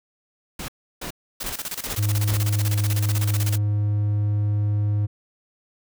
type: noise bursts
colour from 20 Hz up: pink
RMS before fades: -32 dBFS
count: 5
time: 0.59-2.375 s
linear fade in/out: 5 ms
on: 93 ms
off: 330 ms
type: noise with tremolo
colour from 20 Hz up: white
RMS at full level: -29 dBFS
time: 1.4-3.58 s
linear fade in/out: 10 ms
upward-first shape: square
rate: 16 Hz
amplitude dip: 80%
type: tone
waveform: triangle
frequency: 103.83 Hz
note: G#2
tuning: in tune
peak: -17 dBFS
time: 1.97-5.07 s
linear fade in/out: 20 ms
effects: none